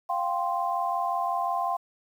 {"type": "chord", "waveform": "sine", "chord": "F suspended second", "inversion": "none", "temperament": "equal", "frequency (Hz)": [698.5, 784, 1046.5], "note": ["F5", "G5", "C6"], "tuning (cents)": [0, 0, 0], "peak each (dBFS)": [-29, -30, -29], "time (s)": [0.09, 1.77], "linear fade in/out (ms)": 10, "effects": ["9-bit"]}